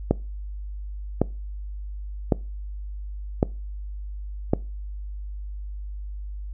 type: click train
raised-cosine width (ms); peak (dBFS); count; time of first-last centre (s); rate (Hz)
2; -4; 5; 0.11-4.535; 0.904
effects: noise-tail reverb RT60 0.3 s tail -22 dB re dry + added 50 Hz sine -31 dBFS peak until 6.53 s